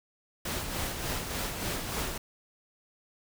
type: noise with tremolo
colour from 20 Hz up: pink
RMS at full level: -32 dBFS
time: 0.45-2.18 s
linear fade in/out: 5 ms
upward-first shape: sine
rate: 3.4 Hz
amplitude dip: 45%
effects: none